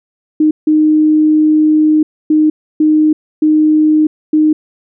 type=tone bursts at uneven times; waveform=sine; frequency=308 Hz; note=D#4; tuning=17 cents flat; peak=-6 dBFS; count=6; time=0.4-0.51 / 0.67-2.03 / 2.3-2.5 / 2.8-3.13 / 3.42-4.07 / 4.33-4.53 s; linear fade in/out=5 ms; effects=none